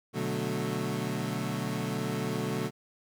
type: chord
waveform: 25% pulse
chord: B minor seventh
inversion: none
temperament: equal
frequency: 123.47 / 146.83 / 185 / 220 Hz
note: B2 / D3 / F#3 / A3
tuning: 0 / 0 / 0 / 0 cents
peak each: -32 dBFS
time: 0.13-2.71 s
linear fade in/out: 50 ms
effects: none